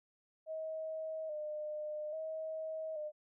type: tone with vibrato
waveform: sine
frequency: 620 Hz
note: D#5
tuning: 6 cents flat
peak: -38 dBFS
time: 0.46-3.12 s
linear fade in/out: 50 ms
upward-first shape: square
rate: 0.6 Hz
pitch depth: 41 cents each way
effects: none